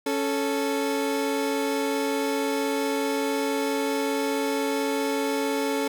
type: tone pair together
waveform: 30% pulse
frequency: 277.2 / 438.6 Hz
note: C#4 / A4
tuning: 0 / -6 cents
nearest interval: minor sixth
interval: 794 cents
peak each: -24 dBFS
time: 0.06-5.88 s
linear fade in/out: 5 ms
effects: none